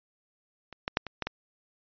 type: clicks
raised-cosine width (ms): 0.3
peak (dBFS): -27 / -13 / -7 / -21 / -14 / -15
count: 6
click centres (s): 0.727 / 0.879 / 0.971 / 1.067 / 1.223 / 1.27
effects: resampled to 11025 Hz